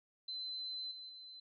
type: tone with level steps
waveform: sine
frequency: 4054 Hz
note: B7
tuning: 45 cents sharp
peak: -40 / -47 / -50 dBFS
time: 0.28-1.4 s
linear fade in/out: 5 ms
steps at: 0.91 / 1.09 s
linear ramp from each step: 5 ms
effects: none